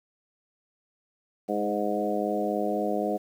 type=harmonic tone with a mistuned harmonic; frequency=103.83 Hz; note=G#2; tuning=in tune; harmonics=2 / 3 / 4 / 5 / 6 / 7; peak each=-32 / -32 / -32 / -32 / -32 / -32 dBFS; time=1.48-3.18 s; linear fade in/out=20 ms; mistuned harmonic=3; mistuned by=+15 cents; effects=9-bit